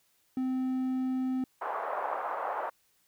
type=tone; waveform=triangle; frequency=258.5 Hz; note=C4; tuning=21 cents flat; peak=-26 dBFS; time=0.37-1.44 s; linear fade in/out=2 ms
type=band-pass noise; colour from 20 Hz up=white; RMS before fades=-34 dBFS; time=1.61-2.7 s; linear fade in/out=10 ms; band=550 to 1100 Hz; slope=24 dB/octave
effects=white hiss -70 dBFS RMS until 3.07 s